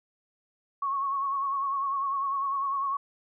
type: tone with vibrato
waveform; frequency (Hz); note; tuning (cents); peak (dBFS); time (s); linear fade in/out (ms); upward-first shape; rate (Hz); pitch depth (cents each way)
sine; 1100; C#6; -14; -26; 0.82-2.97; 5; sine; 10; 47
effects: none